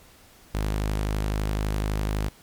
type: tone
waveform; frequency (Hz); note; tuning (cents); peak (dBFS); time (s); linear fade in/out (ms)
sawtooth; 51.91; G#1; 0; -20; 0.54-2.29; 10
effects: pink hiss -53 dBFS RMS until 2.42 s + MP3 96 kbps